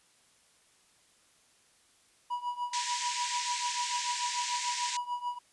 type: tone with tremolo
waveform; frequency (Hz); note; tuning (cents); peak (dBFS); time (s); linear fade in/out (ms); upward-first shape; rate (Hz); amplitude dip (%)
triangle; 973; B5; -26; -27; 2.3-5.39; 10; triangle; 6.8; 90
type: band-pass noise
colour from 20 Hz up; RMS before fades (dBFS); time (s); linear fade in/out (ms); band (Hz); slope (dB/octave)
white; -36; 2.73-4.97; 5; 1700 to 7800; 48
effects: white hiss -65 dBFS RMS until 5.52 s + resampled to 24000 Hz